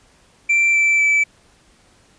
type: tone with pitch steps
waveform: triangle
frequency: 2349 / 2330 / 2311 Hz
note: D7 / D7 / D7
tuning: 0 / -14 / -28 cents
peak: -11 dBFS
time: 0.49-1.24 s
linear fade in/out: 10 ms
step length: 250 ms
effects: pink hiss -54 dBFS RMS until 2.18 s + resampled to 22050 Hz